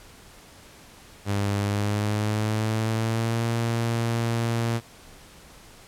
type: tone with pitch glide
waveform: sawtooth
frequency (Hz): 101 to 116.02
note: G#2 to A#2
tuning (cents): -48 to -8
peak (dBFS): -19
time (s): 1.25-4.81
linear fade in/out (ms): 50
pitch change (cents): +240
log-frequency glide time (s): 1.55-3.46
effects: pink hiss -49 dBFS RMS until 5.87 s + low-pass 12000 Hz 12 dB/octave